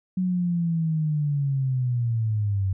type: linear sweep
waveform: sine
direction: down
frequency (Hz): 186.1 to 93.7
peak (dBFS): -21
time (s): 0.17-2.73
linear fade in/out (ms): 5
effects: none